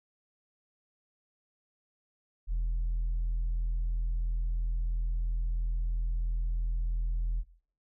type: tone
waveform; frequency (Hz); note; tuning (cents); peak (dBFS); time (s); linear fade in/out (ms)
sine; 41.5; E1; +12; -25; 2.47-7.44; 50
effects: noise-tail reverb RT60 0.5 s tail -19 dB re dry + tanh soft clip ceiling -26 dBFS